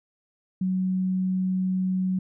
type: tone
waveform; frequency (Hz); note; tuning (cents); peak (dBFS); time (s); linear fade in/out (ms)
sine; 186.2; F#3; +11; -22; 0.61-2.19; 5
effects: none

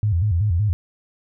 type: tone with vibrato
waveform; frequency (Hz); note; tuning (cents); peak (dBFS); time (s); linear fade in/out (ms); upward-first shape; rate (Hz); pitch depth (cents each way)
sine; 94.8; F#2; +43; -16; 0.03-0.73; 0; square; 5.3; 190
effects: none

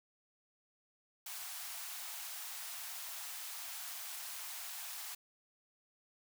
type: high-pass noise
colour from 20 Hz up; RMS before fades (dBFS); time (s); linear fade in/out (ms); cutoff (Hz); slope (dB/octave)
white; -45; 1.26-5.15; 5; 650; 96
effects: none

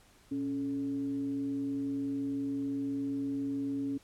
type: tone with frequency modulation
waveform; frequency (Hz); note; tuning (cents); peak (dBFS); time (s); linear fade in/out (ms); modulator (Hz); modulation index
sine; 277.2; C#4; 0; -31; 0.31-3.98; 10; 157; 0.32
effects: pink hiss -62 dBFS RMS until 4.03 s + low-pass 12000 Hz 12 dB/octave

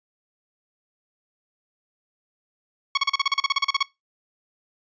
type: tone bursts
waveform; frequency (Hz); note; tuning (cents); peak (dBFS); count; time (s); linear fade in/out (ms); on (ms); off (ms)
15% pulse; 1108.7; C#6; 0; -11; 15; 2.95-3.829; 5; 25; 36
effects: noise-tail reverb RT60 0.2 s tail -21 dB re dry + resampled to 16000 Hz

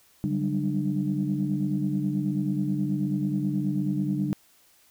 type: tone cluster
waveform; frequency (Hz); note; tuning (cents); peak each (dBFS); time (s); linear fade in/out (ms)
sine; 143.9 / 189.4 / 198.7 / 299.7; D3 / F#3 / G3 / D4; -35 / +41 / +24 / +35; -29; 0.24-4.33; 0
effects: tanh soft clip ceiling -14 dBFS + white hiss -60 dBFS RMS until 4.9 s

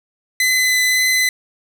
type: tone with vibrato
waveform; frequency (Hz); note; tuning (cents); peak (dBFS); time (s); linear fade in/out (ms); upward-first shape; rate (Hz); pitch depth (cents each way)
sawtooth; 2019; B6; +38; -10; 0.4-1.29; 2; triangle; 1.8; 11
effects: none

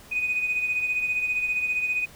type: beating tone pair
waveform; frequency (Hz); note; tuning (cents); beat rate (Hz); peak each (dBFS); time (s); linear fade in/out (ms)
sine; 2489 / 2504; D#7 / D#7; 0 / +10; 15; -23 / -31; 0.11-2.06; 20
effects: tanh soft clip ceiling -17 dBFS + pink hiss -49 dBFS RMS until 2.15 s

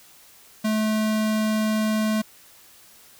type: tone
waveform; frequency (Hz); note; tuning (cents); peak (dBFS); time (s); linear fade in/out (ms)
square; 216.3; A3; -29; -21; 0.64-2.22; 10
effects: white hiss -51 dBFS RMS until 3.19 s

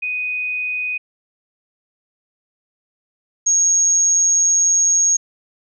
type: tone pair in turn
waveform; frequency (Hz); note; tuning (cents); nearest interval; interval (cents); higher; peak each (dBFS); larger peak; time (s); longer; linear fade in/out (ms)
sine; 2492 / 6569; D#7 / G#8; +2 / -20; octave + perfect fourth; 1678; second; -20 / -12; second; 0.02-0.98 / 3.46-5.17; second; 10
effects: none

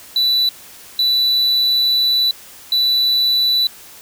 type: tone bursts at uneven times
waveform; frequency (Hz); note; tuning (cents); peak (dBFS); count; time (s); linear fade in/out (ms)
triangle; 3967; B7; +7; -11; 3; 0.16-0.49 / 0.99-2.31 / 2.72-3.67; 2
effects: white hiss -40 dBFS RMS until 4.01 s

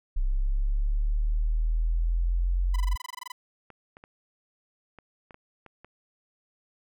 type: linear sweep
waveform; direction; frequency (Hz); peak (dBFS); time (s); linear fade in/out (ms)
sine; up; 32.58 to 46.25; -22; 0.16-2.96; 10
type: tone bursts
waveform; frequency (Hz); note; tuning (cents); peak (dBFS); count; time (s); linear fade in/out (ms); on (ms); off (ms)
sawtooth; 999; B5; +20; -31; 14; 2.74-3.32; 5; 21; 22
type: clicks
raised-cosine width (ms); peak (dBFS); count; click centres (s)
0.5; -32; 8; 3.703 / 3.969 / 4.039 / 4.987 / 5.308 / 5.344 / 5.663 / 5.846
effects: none

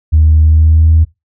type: tone with pitch glide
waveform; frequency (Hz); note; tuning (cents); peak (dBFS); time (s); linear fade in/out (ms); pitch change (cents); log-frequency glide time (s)
sine; 77.9 to 80.14; D#2 to E2; +3 to -48; -3; 0.12-1.05; 20; +49; 0.42-0.91
effects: noise-tail reverb RT60 0.2 s tail -21 dB re dry + tanh soft clip ceiling 0 dBFS

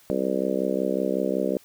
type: harmonic tone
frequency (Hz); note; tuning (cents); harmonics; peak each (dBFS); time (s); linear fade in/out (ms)
65.41; C2; 0; 3 / 4 / 5 / 6 / 7 / 8 / 9; -30 / -30 / -30 / -30 / -30 / -30 / -30; 0.1-1.57; 0
effects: white hiss -55 dBFS RMS until 1.64 s

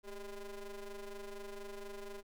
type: ring-modulated tone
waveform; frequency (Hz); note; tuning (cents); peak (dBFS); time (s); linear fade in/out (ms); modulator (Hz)
40% pulse; 204.1; G#3; -30; -40; 0.03-2.23; 50; 192
effects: none

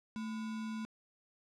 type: tone with sample-and-hold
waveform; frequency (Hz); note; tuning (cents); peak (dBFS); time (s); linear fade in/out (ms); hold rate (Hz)
sine; 220; A3; 0; -37; 0.16-0.85; 0; 1225
effects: low-pass 6000 Hz 12 dB/octave

